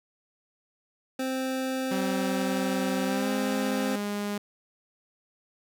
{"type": "tone", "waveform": "25% pulse", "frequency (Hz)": 261.6, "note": "C4", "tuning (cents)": 0, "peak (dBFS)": -24, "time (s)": [1.19, 3.96], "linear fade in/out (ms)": 5}
{"type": "tone with pitch glide", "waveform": "sawtooth", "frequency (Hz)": [191.4, 205.1], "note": ["G3", "G#3"], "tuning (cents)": [-41, -21], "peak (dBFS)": -25, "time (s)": [1.91, 4.38], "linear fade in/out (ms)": 5, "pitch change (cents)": 120, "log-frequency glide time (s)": [3.05, 3.29]}
{"effects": []}